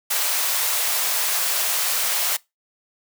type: high-pass noise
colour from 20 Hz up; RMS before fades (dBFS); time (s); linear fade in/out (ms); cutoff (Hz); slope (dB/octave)
white; -22; 0.1-2.37; 10; 530; 24
effects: noise-tail reverb RT60 0.2 s tail -22 dB re dry